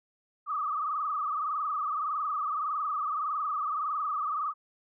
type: tone with frequency modulation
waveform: sine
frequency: 1212 Hz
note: D#6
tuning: 46 cents flat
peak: -28 dBFS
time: 0.46-4.54 s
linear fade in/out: 50 ms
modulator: 21.7 Hz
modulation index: 3.3
effects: none